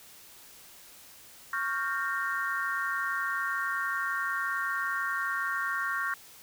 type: chord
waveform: sine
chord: G half-diminished seventh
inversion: second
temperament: equal with one note detuned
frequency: 1108.7 / 1396.9 / 1568 / 1841.1 Hz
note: Db6 / F6 / G6 / Bb6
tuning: 0 / 0 / 0 / -22 cents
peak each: -34 dBFS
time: 1.53-6.14 s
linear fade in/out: 2 ms
effects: white hiss -52 dBFS RMS until 6.42 s